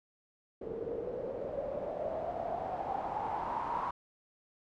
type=noise with low-pass filter sweep; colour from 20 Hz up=white; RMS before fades=-37 dBFS; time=0.61-3.91 s; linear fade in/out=5 ms; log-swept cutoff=430 to 1000 Hz; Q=8.3; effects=none